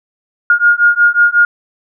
sine beating tone pair, 1421 / 1426.5 Hz, F6 / F6, +30 / +36 cents, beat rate 5.5 Hz, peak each -10 dBFS, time 0.5-1.45 s, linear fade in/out 2 ms, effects none

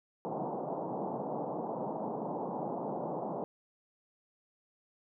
white band-pass noise, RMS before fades -37 dBFS, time 0.25-3.44 s, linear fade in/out 0 ms, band 140 to 910 Hz, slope 48 dB/octave, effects none

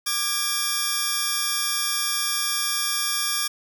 10% pulse tone cluster, 1185 / 1642 / 5510 Hz, D6 / G#6 / F8, +15 / -20 / -24 cents, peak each -20 dBFS, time 0.06-3.48 s, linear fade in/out 10 ms, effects none

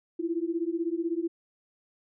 sine beating tone pair, 327.7 / 343.7 Hz, E4 / F4, -10 / -28 cents, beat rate 16 Hz, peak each -30 / -30 dBFS, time 0.19-1.28 s, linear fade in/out 10 ms, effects none

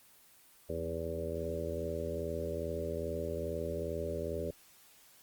harmonic tone with a mistuned harmonic, 82.41 Hz, E2, in tune, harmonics 1 / 2 / 3 / 4 / 5 / 6 / 7, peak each -41 / -45 / -46 / -45 / -40 / -41 / -40 dBFS, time 0.69-4.51 s, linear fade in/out 5 ms, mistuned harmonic 2, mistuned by +32 cents, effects white hiss -61 dBFS RMS until 5.22 s + Opus 24 kbps

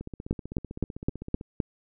two click trains, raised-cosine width 3 ms, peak -12 / -24 dBFS, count 6 / 23, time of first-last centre 0.31-1.602 / 0.01-1.411 s, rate 3.87 / 15.7 Hz, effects none

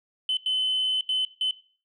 sine tone bursts at uneven times, 3039 Hz, F#7, 46 cents sharp, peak -21 dBFS, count 4, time 0.29-0.37 / 0.46-1.01 / 1.09-1.25 / 1.41-1.51 s, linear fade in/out 2 ms, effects noise-tail reverb RT60 0.4 s tail -17 dB re dry + tanh soft clip ceiling -19 dBFS

